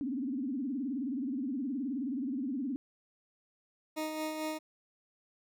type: tone with vibrato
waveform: sine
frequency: 264.2 Hz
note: C4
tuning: 17 cents sharp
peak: -32 dBFS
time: 0.01-2.76 s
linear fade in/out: 0 ms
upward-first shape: sine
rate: 19 Hz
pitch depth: 190 cents each way
type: tone with tremolo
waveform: 20% pulse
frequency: 311.1 Hz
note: D#4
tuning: in tune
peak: -28 dBFS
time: 3.96-4.59 s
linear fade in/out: 20 ms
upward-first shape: sine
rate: 4.5 Hz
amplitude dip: 40%
effects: none